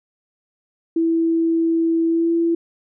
sine tone with pitch glide, 329.6 to 335.2 Hz, E4 to E4, 0 to +29 cents, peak -15 dBFS, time 0.96-2.55 s, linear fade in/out 5 ms, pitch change +29 cents, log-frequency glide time 2.07-2.32 s, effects none

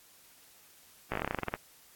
slowing click train, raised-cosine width 0.5 ms, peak -16 dBFS, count 14, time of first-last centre 1.12-1.539 s, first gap 16 ms, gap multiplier 1.11, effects white hiss -59 dBFS RMS until 1.95 s + AAC 64 kbps

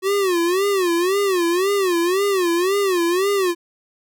square tone with vibrato, 370 Hz, F#4, in tune, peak -17 dBFS, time 0.02-3.55 s, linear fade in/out 50 ms, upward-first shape sine, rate 1.9 Hz, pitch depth 160 cents each way, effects none

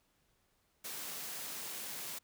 white high-pass noise, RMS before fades -43 dBFS, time 0.84-2.19 s, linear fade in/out 10 ms, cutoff 120 Hz, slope 24 dB/octave, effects pink hiss -75 dBFS RMS until 2.23 s

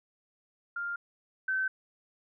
sine tone pair in turn, 1400 / 1535.6 Hz, F6 / G6, +4 / -36 cents, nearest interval major second, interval 160 cents, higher second, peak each -32 / -27 dBFS, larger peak second, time 0.76-0.96 / 1.48-1.68 s, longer neither, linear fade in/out 5 ms, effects none

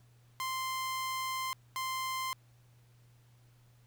sawtooth tone bursts at uneven times, 1044 Hz, C6, 4 cents flat, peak -30 dBFS, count 2, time 0.4-1.53 / 1.76-2.33 s, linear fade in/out 0 ms, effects added 120 Hz sine -60 dBFS peak until 3.86 s + pink hiss -70 dBFS RMS until 3.86 s

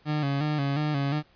30% pulse tone with vibrato, 145.2 Hz, D3, 19 cents flat, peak -22 dBFS, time 0.05-1.23 s, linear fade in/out 50 ms, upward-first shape square, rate 2.8 Hz, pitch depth 68 cents each way, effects pink hiss -61 dBFS RMS until 1.35 s + resampled to 11025 Hz

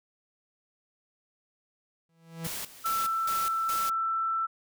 45% pulse tone with exponential growth, 164.81 Hz, E3, in tune, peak -31 dBFS, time 2.09-2.47 s, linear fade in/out 2 ms, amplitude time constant 81 ms
white noise with tremolo, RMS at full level -36 dBFS, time 2.44-3.9 s, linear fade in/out 10 ms, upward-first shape square, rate 2.4 Hz, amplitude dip 80%
sine tone, 1332 Hz, E6, 18 cents sharp, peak -26 dBFS, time 2.84-4.47 s, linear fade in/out 20 ms
effects none

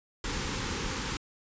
pink band-stop noise, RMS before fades -33 dBFS, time 0.24-1.17 s, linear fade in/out 2 ms, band 540 to 790 Hz, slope 96 dB/octave, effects resampled to 16000 Hz

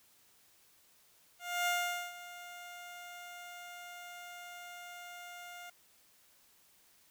15% pulse tone with ADSR envelope, 706 Hz, F5, 19 cents sharp, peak -23 dBFS, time 1.39-5.7 s, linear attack 280 ms, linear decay 450 ms, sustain -17 dB, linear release 5 ms, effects white hiss -66 dBFS RMS until 7.1 s

